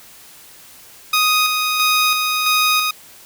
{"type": "tone with tremolo", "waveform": "15% pulse", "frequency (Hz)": 1247, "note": "D#6", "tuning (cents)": 3, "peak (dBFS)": -7, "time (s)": [1.13, 2.91], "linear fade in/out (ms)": 5, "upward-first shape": "square", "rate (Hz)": 1.5, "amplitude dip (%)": 35, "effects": ["white hiss -43 dBFS RMS until 3.25 s"]}